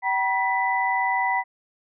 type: tone cluster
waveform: sine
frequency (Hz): 765 / 961 / 1991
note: G5 / B5 / B6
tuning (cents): -42 / -48 / +14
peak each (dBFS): -25 / -24 / -25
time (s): 0.02-1.44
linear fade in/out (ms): 50
effects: none